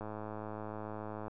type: click train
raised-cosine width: 1 ms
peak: -28 dBFS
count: 137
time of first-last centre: 0.01-1.281 s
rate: 107 Hz
effects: none